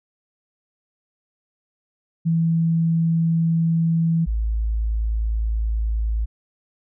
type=tone pair in turn; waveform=sine; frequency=164.81 / 54.81 Hz; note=E3 / A1; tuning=0 / -6 cents; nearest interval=octave + perfect fifth; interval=1906 cents; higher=first; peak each=-16 / -19 dBFS; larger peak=first; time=2.25-4.26 / 4.26-6.26 s; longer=first; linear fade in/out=20 ms; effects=none